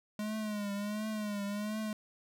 square tone with vibrato, 209 Hz, G#3, 11 cents sharp, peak -35 dBFS, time 0.19-1.93 s, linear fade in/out 2 ms, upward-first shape triangle, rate 1.4 Hz, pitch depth 78 cents each way, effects none

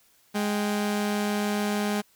sawtooth tone pair together, 207.7 / 784.2 Hz, G#3 / G5, 0 / 0 cents, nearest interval octave + major seventh, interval 2300 cents, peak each -21 / -31 dBFS, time 0.34-2.02 s, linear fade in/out 20 ms, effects white hiss -62 dBFS RMS until 2.15 s

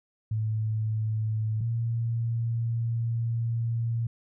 sine tone pair in turn, 109.3 / 115.8 Hz, A2 / A#2, -11 / -11 cents, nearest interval minor second, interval 100 cents, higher second, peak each -25 dBFS, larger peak neither, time 0.31-1.61 / 1.61-4.07 s, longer second, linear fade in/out 5 ms, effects none

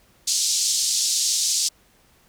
white band-pass noise, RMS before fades -22 dBFS, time 0.27-1.69 s, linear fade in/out 10 ms, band 4300 to 7500 Hz, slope 24 dB/octave, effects pink hiss -58 dBFS RMS until 2.28 s

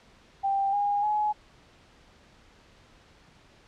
sine tone with pitch steps, 788 / 815.3 / 843.6 Hz, G5 / G#5 / G#5, +9 / -32 / +27 cents, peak -23 dBFS, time 0.43-1.33 s, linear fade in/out 20 ms, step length 300 ms, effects pink hiss -57 dBFS RMS until 3.67 s + low-pass 5000 Hz 12 dB/octave

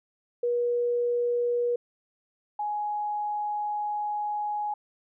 sine tone pair in turn, 481.3 / 835.5 Hz, B4 / G#5, -45 / +10 cents, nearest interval minor seventh, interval 955 cents, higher second, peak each -23 / -27 dBFS, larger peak first, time 0.43-1.76 / 2.59-4.74 s, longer second, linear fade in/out 5 ms, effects none

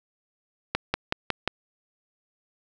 accelerating click train, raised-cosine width 0.3 ms, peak -7 dBFS, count 5, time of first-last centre 0.75-1.476 s, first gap 190 ms, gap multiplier 0.97, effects none

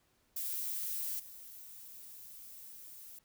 violet noise with level steps, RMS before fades -38 / -51 dBFS, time 0.36-3.19 s, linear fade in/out 5 ms, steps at 1.19 s, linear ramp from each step 10 ms, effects pink hiss -73 dBFS RMS until 3.24 s

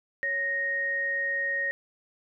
sine tone pair together, 554.4 / 1864.7 Hz, C#5 / A#6, 0 / 0 cents, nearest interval octave + major sixth, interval 2100 cents, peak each -37 / -26 dBFS, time 0.23-1.71 s, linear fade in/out 0 ms, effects none

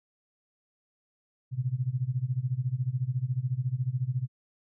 sine tone with tremolo, 126.9 Hz, B2, 47 cents sharp, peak -23 dBFS, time 1.51-4.28 s, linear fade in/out 50 ms, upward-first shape sine, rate 14 Hz, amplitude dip 90%, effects none

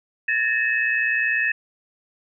sine tone cluster, 1710 / 1830 / 2586 Hz, A6 / A#6 / E7, -50 / -32 / -34 cents, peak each -24 / -22 / -24 dBFS, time 0.28-1.52 s, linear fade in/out 5 ms, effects none

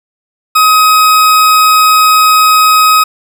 40% pulse tone, 1264 Hz, D#6, 27 cents sharp, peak -3 dBFS, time 0.55-3.04 s, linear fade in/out 10 ms, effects none

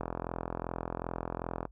click train, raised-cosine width 1 ms, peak -20 dBFS, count 71, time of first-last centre 0.01-1.653 s, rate 42.6 Hz, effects noise-tail reverb RT60 0.1 s tail -24 dB re dry + added 50 Hz sine -53 dBFS peak until 1.71 s

